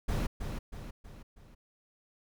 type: noise with echo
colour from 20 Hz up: brown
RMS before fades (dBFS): -30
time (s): 0.08-0.27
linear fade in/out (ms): 10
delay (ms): 320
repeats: 4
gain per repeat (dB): -6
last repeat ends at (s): 1.55
effects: none